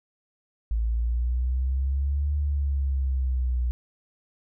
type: exponential two-way sweep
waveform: sine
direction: up then down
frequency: 54.8 to 73.42 to 60.5 Hz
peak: -22 dBFS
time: 0.71-3.71 s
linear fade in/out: 0 ms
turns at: 2.35 s
effects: none